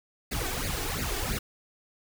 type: noise with flanger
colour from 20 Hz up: pink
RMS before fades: -31 dBFS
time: 0.31-1.39 s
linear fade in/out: 10 ms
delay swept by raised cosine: 0.44 to 2.74 ms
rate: 2.9 Hz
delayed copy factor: +0.85
effects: none